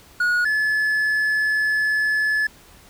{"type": "tone pair in turn", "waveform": "triangle", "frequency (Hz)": [1450, 1721.2], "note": ["F#6", "A6"], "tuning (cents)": [-35, -39], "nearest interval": "minor third", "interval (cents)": 296, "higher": "second", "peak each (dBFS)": [-15, -16], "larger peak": "first", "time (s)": [[0.2, 0.45], [0.45, 2.47]], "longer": "second", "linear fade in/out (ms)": 5, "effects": ["pink hiss -49 dBFS RMS until 2.89 s"]}